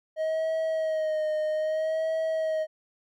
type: tone with vibrato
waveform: triangle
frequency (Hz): 629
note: D#5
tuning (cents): +19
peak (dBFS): -23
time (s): 0.16-2.67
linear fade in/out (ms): 50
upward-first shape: sine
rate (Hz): 0.62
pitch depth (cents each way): 36
effects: none